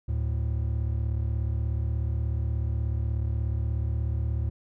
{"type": "tone pair together", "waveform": "triangle", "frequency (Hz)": [73.42, 110.01], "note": ["D2", "A2"], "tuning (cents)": [0, 0], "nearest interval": "perfect fifth", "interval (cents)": 700, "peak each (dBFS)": [-25, -27], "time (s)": [0.08, 4.5], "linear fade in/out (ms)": 10, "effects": []}